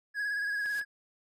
triangle tone with vibrato, 1661.2 Hz, G#6, in tune, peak -28 dBFS, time 0.14-0.85 s, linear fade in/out 50 ms, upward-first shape sine, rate 18 Hz, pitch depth 39 cents each way
white noise with exponential growth, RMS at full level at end -45 dBFS, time 0.36-0.8 s, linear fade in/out 1 ms, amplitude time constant 95 ms
clicks, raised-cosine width 0.3 ms, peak -32 / -34 dBFS, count 2, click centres 0.66 / 0.813 s
effects resampled to 32000 Hz

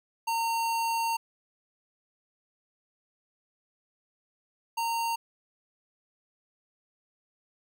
square tone pair in turn, 916 / 921.8 Hz, A#5 / A#5, -31 / -20 cents, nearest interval unison, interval 11 cents, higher second, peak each -27 / -28 dBFS, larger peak first, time 0.27-1.17 / 4.77-5.16 s, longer first, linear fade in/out 10 ms, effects none

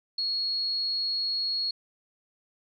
sine tone, 4321 Hz, C#8, 45 cents flat, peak -26 dBFS, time 0.18-1.71 s, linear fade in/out 5 ms, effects none

